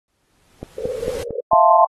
pink noise with exponential growth, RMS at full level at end -32 dBFS, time 0.08-1.23 s, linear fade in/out 1 ms, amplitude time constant 250 ms
click train, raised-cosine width 2 ms, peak -15 dBFS, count 5, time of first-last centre 0.63-1.533 s, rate 4.43 Hz
pink band-pass noise, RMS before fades -26 dBFS, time 0.78-1.41 s, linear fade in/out 5 ms, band 450 to 520 Hz, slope 96 dB/octave
sine chord, F major seventh, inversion third, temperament equal, 659.3 / 698.5 / 880 / 1046.5 Hz, E5 / F5 / A5 / C6, 0 / 0 / 0 / 0 cents, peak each -15 dBFS, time 1.51-1.85 s, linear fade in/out 10 ms
effects AAC 32 kbps

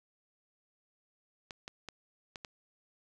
clicks, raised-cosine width 0.2 ms, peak -25 dBFS, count 5, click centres 1.508 / 1.679 / 1.887 / 2.358 / 2.448 s, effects none

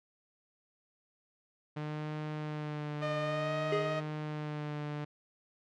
sawtooth tone with vibrato, 150.5 Hz, D3, 43 cents sharp, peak -32 dBFS, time 1.76-5.05 s, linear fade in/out 10 ms, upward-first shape sine, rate 0.55 Hz, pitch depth 26 cents each way
sawtooth tone with pitch glide, 609 to 627.6 Hz, D#5 to D#5, -37 to +15 cents, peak -29 dBFS, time 3.01-4.01 s, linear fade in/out 20 ms, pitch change +52 cents, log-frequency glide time 3.2-3.53 s
square tone with exponential decay, 415.3 Hz, G#4, in tune, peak -28 dBFS, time 3.72-4.16 s, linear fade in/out 5 ms, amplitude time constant 94 ms
effects low-pass 3000 Hz 12 dB/octave

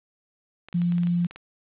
clicks, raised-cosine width 0.2 ms, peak -24 dBFS, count 10, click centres 0.686 / 0.728 / 0.818 / 0.922 / 0.982 / 1.034 / 1.071 / 1.247 / 1.31 / 1.36 s
sine tone, 174 Hz, F3, 6 cents flat, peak -20 dBFS, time 0.74-1.27 s, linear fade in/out 10 ms
effects resampled to 8000 Hz + 9-bit

